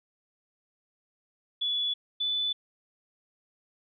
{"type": "tone pair in turn", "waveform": "sine", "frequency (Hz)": [3424, 3488], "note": ["A7", "A7"], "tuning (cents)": [-48, -16], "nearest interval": "unison", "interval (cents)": 32, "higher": "second", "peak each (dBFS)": -26, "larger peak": "neither", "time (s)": [[1.61, 1.94], [2.2, 2.53]], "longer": "neither", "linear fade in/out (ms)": 10, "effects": []}